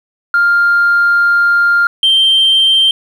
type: tone pair in turn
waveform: sine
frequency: 1400 / 3143 Hz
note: F6 / G7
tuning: +4 / +4 cents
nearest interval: octave + major second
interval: 1400 cents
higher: second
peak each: -6 / -5 dBFS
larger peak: second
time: 0.34-1.87 / 2.03-2.91 s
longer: first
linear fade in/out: 2 ms
effects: tanh soft clip ceiling -4 dBFS + 7-bit